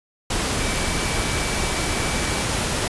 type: tone in noise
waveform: sine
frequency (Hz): 2305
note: D7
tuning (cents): -33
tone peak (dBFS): -33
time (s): 0.6-2.43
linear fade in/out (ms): 5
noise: pink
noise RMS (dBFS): -23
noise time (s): 0.3-2.88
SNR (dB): -13
effects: resampled to 24000 Hz